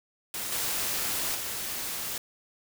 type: noise with level steps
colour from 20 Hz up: white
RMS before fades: -34 / -30 / -34 dBFS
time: 0.34-2.18 s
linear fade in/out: 2 ms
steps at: 0.52 / 1.35 s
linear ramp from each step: 2 ms
effects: none